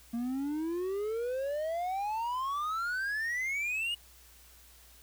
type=exponential sweep; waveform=triangle; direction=up; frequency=229.3 to 2908 Hz; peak=-29 dBFS; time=0.13-3.95 s; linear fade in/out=10 ms; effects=added 60 Hz sine -59 dBFS peak until 5.02 s + white hiss -58 dBFS RMS until 5.02 s